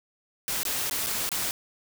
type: noise with dropouts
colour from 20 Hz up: white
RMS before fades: -29 dBFS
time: 0.48-1.51 s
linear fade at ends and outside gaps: 0 ms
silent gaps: 0.632-0.652 / 0.897-0.911 / 1.063-1.069 / 1.291-1.317 s
effects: none